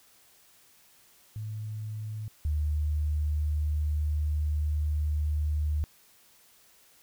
sine tone pair in turn, 107.6 / 75.4 Hz, A2 / D2, -38 / +46 cents, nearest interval tritone, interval 616 cents, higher first, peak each -33 / -25 dBFS, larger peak second, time 1.36-2.28 / 2.45-5.84 s, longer second, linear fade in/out 0 ms, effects white hiss -60 dBFS RMS until 7.02 s

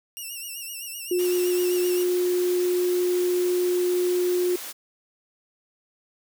5% pulse tone with vibrato, 2769 Hz, F7, 15 cents flat, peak -25 dBFS, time 0.17-2.03 s, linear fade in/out 0 ms, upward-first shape sine, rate 7.8 Hz, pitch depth 80 cents each way
sine tone, 358.4 Hz, F4, 45 cents sharp, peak -20 dBFS, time 1.11-4.56 s, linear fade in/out 5 ms
white high-pass noise, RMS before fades -36 dBFS, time 1.18-4.73 s, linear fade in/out 20 ms, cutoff 270 Hz, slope 24 dB/octave
effects none

